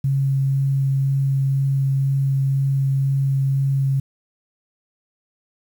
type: tone with vibrato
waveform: sine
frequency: 136.3 Hz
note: C#3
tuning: 29 cents flat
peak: -16 dBFS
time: 0.04-4 s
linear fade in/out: 5 ms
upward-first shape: sine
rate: 2 Hz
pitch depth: 8 cents each way
effects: 8-bit